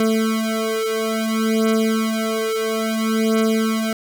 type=beating tone pair; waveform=25% pulse; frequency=221.1 / 221.69 Hz; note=A3 / A3; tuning=+9 / +13 cents; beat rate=0.59 Hz; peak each=-17 dBFS; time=0-3.93 s; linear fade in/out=2 ms; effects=none